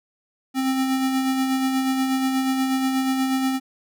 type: tone with tremolo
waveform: square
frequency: 263.7 Hz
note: C4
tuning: 14 cents sharp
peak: -19 dBFS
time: 0.54-3.6 s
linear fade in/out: 50 ms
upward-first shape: sine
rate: 8.3 Hz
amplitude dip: 35%
effects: none